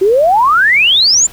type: exponential sweep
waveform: sine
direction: up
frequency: 365 to 7400 Hz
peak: -6 dBFS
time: 0.01-1.27 s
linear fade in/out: 10 ms
effects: pink hiss -36 dBFS RMS until 1.32 s